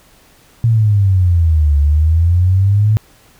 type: exponential two-way sweep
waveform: sine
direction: down then up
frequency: 117.3 to 71.2 to 109.9 Hz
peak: -8 dBFS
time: 0.64-2.97 s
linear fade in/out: 0 ms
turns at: 1.78 s
effects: pink hiss -48 dBFS RMS until 3.39 s